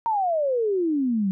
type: exponential sweep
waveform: sine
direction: down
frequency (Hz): 939 to 185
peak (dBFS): -20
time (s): 0.06-1.31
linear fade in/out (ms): 0
effects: none